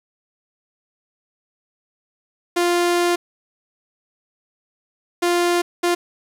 sawtooth tone bursts at uneven times, 349.2 Hz, F4, in tune, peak -12 dBFS, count 3, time 2.56-3.16 / 5.22-5.62 / 5.83-5.95 s, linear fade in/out 10 ms, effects low-pass 12000 Hz 12 dB/octave + 7-bit

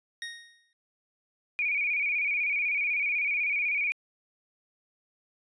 25% pulse tone with exponential decay, 1864.7 Hz, A#6, in tune, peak -29 dBFS, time 0.22-0.73 s, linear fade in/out 1 ms, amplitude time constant 110 ms
sine tone with vibrato, 2349 Hz, D7, in tune, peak -25 dBFS, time 1.59-3.92 s, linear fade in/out 0 ms, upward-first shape square, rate 16 Hz, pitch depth 60 cents each way
effects resampled to 22050 Hz

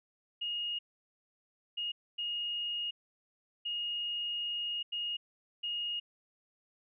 sine tone bursts at uneven times, 2862 Hz, F7, 42 cents sharp, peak -33 dBFS, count 6, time 0.41-0.79 / 1.77-1.92 / 2.18-2.91 / 3.65-4.83 / 4.92-5.17 / 5.63-6 s, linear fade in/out 10 ms, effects none

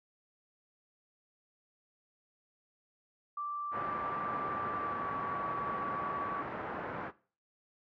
sine tone with pitch glide, 1172 to 1138.6 Hz, D6 to C#6, -4 to +46 cents, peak -35 dBFS, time 3.37-6.42 s, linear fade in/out 5 ms, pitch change -50 cents, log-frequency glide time 4.76-5.1 s
white low-pass noise, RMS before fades -40 dBFS, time 3.71-7.12 s, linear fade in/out 50 ms, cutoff 1500 Hz, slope 24 dB/octave
effects noise-tail reverb RT60 0.4 s tail -19 dB re dry + high-pass 100 Hz 12 dB/octave

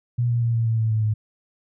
sine tone with pitch steps, 120.6 / 118.67 / 116.76 / 114.89 / 113.04 / 111.23 / 109.45 / 107.69 Hz, B2 / A#2 / A#2 / A#2 / A2 / A2 / A2 / A2, -41 / +31 / +3 / -25 / +47 / +19 / -9 / -37 cents, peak -18 dBFS, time 0.18-1.14 s, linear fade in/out 10 ms, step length 120 ms, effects none

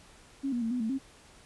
sine tone with pitch steps, 273.9 / 240.3 / 226.6 / 248.9 / 222 / 268.6 Hz, C#4 / B3 / A#3 / B3 / A3 / C4, -21 / -47 / -49 / +14 / +16 / +46 cents, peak -28 dBFS, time 0.43-0.988 s, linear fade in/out 20 ms, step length 93 ms, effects pink hiss -56 dBFS RMS until 1.45 s + resampled to 24000 Hz

